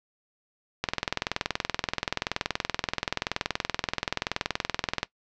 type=click train; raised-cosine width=0.2 ms; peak=-7 dBFS; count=89; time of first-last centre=0.84-5.03 s; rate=21 Hz; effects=noise-tail reverb RT60 0.1 s tail -19 dB re dry + low-pass 5000 Hz 12 dB/octave